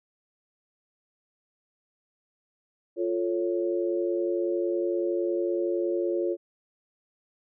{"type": "chord", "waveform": "sine", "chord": "F augmented", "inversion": "none", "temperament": "equal", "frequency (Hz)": [349.2, 440, 554.4], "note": ["F4", "A4", "C#5"], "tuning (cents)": [0, 0, 0], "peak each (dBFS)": [-26, -32, -31], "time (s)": [2.96, 6.37], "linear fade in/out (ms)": 50, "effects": []}